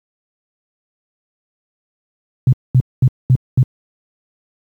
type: tone bursts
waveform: sine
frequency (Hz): 127.5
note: C3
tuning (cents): -44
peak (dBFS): -6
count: 5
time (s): 2.47-3.63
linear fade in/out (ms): 2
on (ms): 56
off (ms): 220
effects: high-pass 80 Hz 12 dB/octave + 8-bit